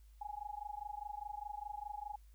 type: tone with amplitude modulation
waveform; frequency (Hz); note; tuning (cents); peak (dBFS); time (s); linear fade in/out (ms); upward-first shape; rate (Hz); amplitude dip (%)
sine; 830.6; G#5; 0; -38; 0.21-2.16; 5; sine; 24.9; 95
effects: added 52 Hz sine -57 dBFS peak until 2.34 s + white hiss -75 dBFS RMS until 2.34 s